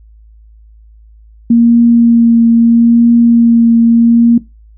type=tone with vibrato; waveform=sine; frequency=233.1 Hz; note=A#3; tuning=in tune; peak=-3 dBFS; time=1.5-4.38 s; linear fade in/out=5 ms; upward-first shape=triangle; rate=0.77 Hz; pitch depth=17 cents each way; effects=noise-tail reverb RT60 0.2 s tail -17 dB re dry + added 54 Hz sine -37 dBFS peak until 4.77 s